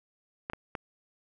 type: clicks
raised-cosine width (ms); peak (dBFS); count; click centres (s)
0.5; -19; 3; 0.499 / 0.534 / 0.752
effects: none